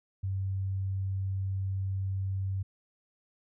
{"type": "tone", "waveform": "sine", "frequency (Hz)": 96.2, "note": "G2", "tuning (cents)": -32, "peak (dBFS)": -29, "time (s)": [0.23, 2.63], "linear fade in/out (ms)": 10, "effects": []}